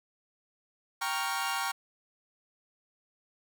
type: chord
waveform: sawtooth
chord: G half-diminished seventh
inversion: none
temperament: equal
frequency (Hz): 784 / 932.3 / 1108.7 / 1396.9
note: G5 / Bb5 / Db6 / F6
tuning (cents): 0 / 0 / 0 / 0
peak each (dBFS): -32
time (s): 1.01-1.72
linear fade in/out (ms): 10
effects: none